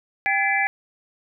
sine tone cluster, 790 / 1704 / 2027 / 2338 Hz, G5 / G#6 / B6 / D7, +13 / +44 / +45 / -8 cents, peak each -24 dBFS, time 0.26-0.67 s, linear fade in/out 0 ms, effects none

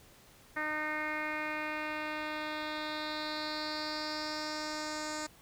10% pulse tone with low-pass filter sweep, 305.9 Hz, D#4, 29 cents flat, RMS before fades -37 dBFS, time 0.56-5.27 s, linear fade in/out 10 ms, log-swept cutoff 1900 to 6900 Hz, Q 4, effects pink hiss -59 dBFS RMS until 5.41 s

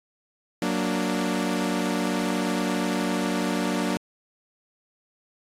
sawtooth chord, Gb augmented, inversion none, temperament equal, 185 / 233.1 / 293.7 Hz, Gb3 / Bb3 / D4, 0 / 0 / 0 cents, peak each -24 dBFS, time 0.62-3.97 s, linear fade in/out 2 ms, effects low-pass 11000 Hz 12 dB/octave + AAC 64 kbps

